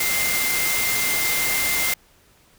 sine tone in noise, 2093 Hz, C7, in tune, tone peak -24 dBFS, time 0-1.94 s, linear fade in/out 5 ms, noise white, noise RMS -23 dBFS, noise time 0-1.94 s, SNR -4 dB, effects pink hiss -56 dBFS RMS until 2.58 s

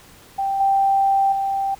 sine tone with level steps, 784 Hz, G5, in tune, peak -19 / -14 / -19 dBFS, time 0.38-1.75 s, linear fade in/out 10 ms, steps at 0.6 / 1.32 s, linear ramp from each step 5 ms, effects pink hiss -47 dBFS RMS until 1.79 s

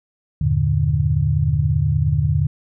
sine chord, E half-diminished seventh, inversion none, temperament equal with one note detuned, 81.18 / 98 / 116.54 / 146.83 Hz, E2 / G2 / Bb2 / D3, -26 / 0 / 0 / 0 cents, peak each -21 / -23 / -22 / -18 dBFS, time 0.41-2.47 s, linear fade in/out 5 ms, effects none

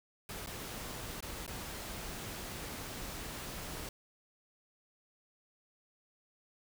pink noise with dropouts, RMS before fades -43 dBFS, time 0.29-3.89 s, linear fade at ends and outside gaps 2 ms, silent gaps 0.462-0.471 / 1.206-1.225 / 1.465-1.477 s, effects none

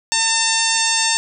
harmonic tone, 901 Hz, A5, 41 cents sharp, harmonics 1 / 2 / 3 / 4 / 5 / 6 / 7 / 8 / 9, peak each -24 / -24 / -24 / -24 / -24 / -24 / -24 / -24 / -24 dBFS, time 0.12-1.17 s, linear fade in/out 0 ms, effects none

